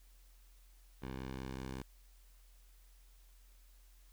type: tone with low-pass filter sweep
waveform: 10% pulse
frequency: 65.41 Hz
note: C2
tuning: in tune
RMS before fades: -44 dBFS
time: 1.02-1.82 s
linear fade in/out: 5 ms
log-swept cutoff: 3400 to 11000 Hz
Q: 0.73
effects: added 43 Hz sine -59 dBFS peak until 4.12 s + white hiss -70 dBFS RMS until 4.12 s